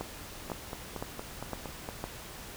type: two click trains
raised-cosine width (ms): 1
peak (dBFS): -20 / -23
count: 5 / 7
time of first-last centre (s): 0.01-2.04 / 0.5-1.889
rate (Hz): 1.97 / 4.32
effects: pink hiss -45 dBFS RMS until 2.56 s